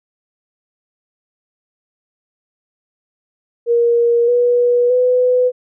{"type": "tone with pitch steps", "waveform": "sine", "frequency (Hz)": [471.4, 485.5, 500], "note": ["A#4", "B4", "B4"], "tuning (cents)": [19, -30, 21], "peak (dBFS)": -10, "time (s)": [3.66, 5.52], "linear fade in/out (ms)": 50, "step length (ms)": 620, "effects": []}